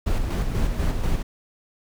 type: noise with tremolo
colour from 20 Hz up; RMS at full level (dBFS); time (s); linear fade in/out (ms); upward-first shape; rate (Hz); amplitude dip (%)
brown; -21; 0.06-1.23; 10; square; 4.1; 40
effects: none